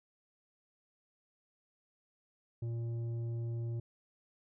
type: tone with tanh clipping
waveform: sine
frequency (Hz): 116.54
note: A#2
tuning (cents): 0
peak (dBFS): -36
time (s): 2.62-3.8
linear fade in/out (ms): 5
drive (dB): 8
effects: none